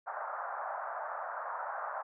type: band-pass noise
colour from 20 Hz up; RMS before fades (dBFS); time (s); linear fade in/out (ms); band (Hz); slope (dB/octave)
pink; -39; 0.06-2.03; 20; 620 to 1500; 48
effects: none